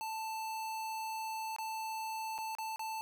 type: tone with dropouts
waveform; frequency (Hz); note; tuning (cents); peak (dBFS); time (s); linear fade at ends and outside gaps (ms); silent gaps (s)
square; 883; A5; +6; -38; 0.01-3.01; 0; 1.563-1.585 / 2.38-2.386 / 2.551-2.585 / 2.76-2.794
effects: none